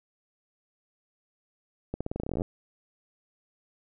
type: accelerating click train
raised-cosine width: 2 ms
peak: -18 dBFS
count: 17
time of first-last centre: 1.94-2.419 s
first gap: 66 ms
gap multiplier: 0.88
effects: none